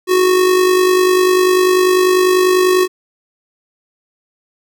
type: tone with amplitude modulation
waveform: square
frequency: 368.3 Hz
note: F#4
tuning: 8 cents flat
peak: -8 dBFS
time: 0.07-2.88 s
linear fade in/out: 50 ms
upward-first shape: sine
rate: 50.1 Hz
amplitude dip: 45%
effects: none